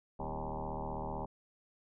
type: tone with frequency modulation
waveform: sine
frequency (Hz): 399.6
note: G4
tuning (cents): +33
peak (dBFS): -36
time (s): 0.19-1.26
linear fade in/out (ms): 10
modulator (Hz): 75.7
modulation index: 7.4
effects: none